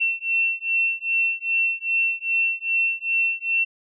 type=beating tone pair; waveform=sine; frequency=2701 / 2703.5 Hz; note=E7 / E7; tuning=+42 / +43 cents; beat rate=2.5 Hz; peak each=-23 dBFS; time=0-3.65 s; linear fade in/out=20 ms; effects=none